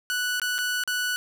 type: tone with dropouts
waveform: sawtooth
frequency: 1480 Hz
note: F#6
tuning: in tune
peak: -21 dBFS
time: 0.1-1.16 s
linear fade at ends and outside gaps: 0 ms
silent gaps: 0.398-0.417 / 0.582-0.587 / 0.837-0.876 s
effects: none